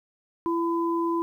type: tone pair together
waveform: sine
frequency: 336.2 / 1007.5 Hz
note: E4 / B5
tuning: +34 / +34 cents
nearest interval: octave + perfect fifth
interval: 1900 cents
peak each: -24 / -28 dBFS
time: 0.46-1.22 s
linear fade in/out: 0 ms
effects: 10-bit